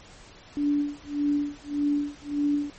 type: tone with tremolo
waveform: sine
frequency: 290.2 Hz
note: D4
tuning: 21 cents flat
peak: -20 dBFS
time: 0.57-2.7 s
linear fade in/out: 0 ms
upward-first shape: sine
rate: 1.7 Hz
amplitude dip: 100%
effects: pink hiss -49 dBFS RMS until 2.78 s + MP3 32 kbps